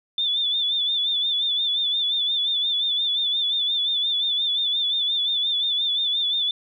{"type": "tone with vibrato", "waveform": "sine", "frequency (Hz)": 3520, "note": "A7", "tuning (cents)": 0, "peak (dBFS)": -20, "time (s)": [0.18, 6.51], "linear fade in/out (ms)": 2, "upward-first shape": "sine", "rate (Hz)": 5.7, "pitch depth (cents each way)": 63, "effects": ["10-bit"]}